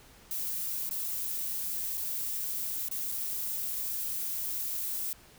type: noise with dropouts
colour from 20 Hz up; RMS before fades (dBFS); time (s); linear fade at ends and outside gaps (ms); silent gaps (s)
violet; -34; 0.31-5.13; 0; 0.892-0.91 / 1.972-1.977 / 2.885-2.913 / 3.117-3.122
effects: pink hiss -56 dBFS RMS until 5.38 s